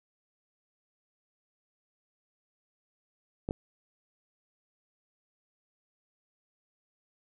clicks, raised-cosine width 2 ms, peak -19 dBFS, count 2, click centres 3.489 / 3.509 s, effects none

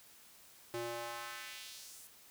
square tone with high-pass filter sweep, 117.8 Hz, A#2, 19 cents sharp, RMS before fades -45 dBFS, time 0.74-2.07 s, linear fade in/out 0 ms, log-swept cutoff 300 to 9800 Hz, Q 1.3, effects white hiss -60 dBFS RMS until 2.3 s

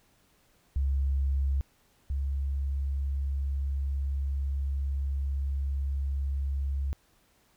sine tone pair in turn, 68.3 / 68.89 Hz, C#2 / C#2, -25 / -10 cents, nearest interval unison, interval 15 cents, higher second, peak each -24 / -27 dBFS, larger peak first, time 0.76-1.61 / 2.1-6.93 s, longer second, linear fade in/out 0 ms, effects pink hiss -66 dBFS RMS until 7.56 s

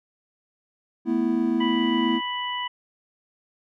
triangle chord, A suspended second, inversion none, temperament just, 220 / 247.5 / 330 Hz, A3 / B3 / E4, 0 / +4 / +2 cents, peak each -25 / -22 / -22 dBFS, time 1.05-2.21 s, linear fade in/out 50 ms
harmonic tone, 987.8 Hz, B5, in tune, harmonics 1 / 2 / 3, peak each -29 / -33 / -31 dBFS, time 1.6-2.68 s, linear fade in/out 10 ms
effects none

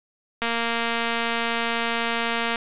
click train, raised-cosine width 0.3 ms, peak -9 dBFS, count 497, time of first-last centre 0.42-2.558 s, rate 232 Hz, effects resampled to 8000 Hz + 8-bit

